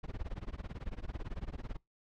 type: noise with tremolo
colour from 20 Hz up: brown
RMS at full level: -37 dBFS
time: 0.03-1.77 s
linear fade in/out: 10 ms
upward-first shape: sine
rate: 18 Hz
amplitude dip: 100%
effects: noise-tail reverb RT60 0.2 s tail -24 dB re dry + low-pass 4000 Hz 12 dB/octave